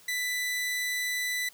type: tone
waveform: sawtooth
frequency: 1988 Hz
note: B6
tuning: 11 cents sharp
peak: -25 dBFS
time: 0.08-1.49 s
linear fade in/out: 5 ms
effects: white hiss -56 dBFS RMS until 1.53 s